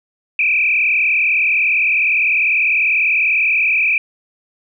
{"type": "tone with frequency modulation", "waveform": "sine", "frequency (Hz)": 2459, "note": "D#7", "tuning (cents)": -21, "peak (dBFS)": -12, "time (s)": [0.39, 3.98], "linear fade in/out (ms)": 2, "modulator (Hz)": 39.8, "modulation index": 3.3, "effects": []}